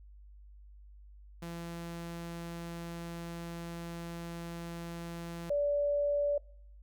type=tone pair in turn; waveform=sawtooth / sine; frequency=169.5 / 578.1 Hz; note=E3 / D5; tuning=+49 / -27 cents; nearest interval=octave + major sixth; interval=2124 cents; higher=second; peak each=-36 / -27 dBFS; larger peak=second; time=1.42-5.5 / 5.5-6.38 s; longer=first; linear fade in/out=5 ms; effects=noise-tail reverb RT60 0.6 s tail -23 dB re dry + added 50 Hz sine -51 dBFS peak until 6.82 s